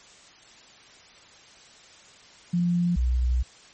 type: tone pair in turn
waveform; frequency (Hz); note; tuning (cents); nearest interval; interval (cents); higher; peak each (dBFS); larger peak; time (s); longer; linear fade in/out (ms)
sine; 174.61 / 61.86; F3 / B1; 0 / +3; octave + tritone; 1797; first; -20; neither; 2.53-2.96 / 2.96-3.43; second; 10
effects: white hiss -51 dBFS RMS until 3.73 s + MP3 32 kbps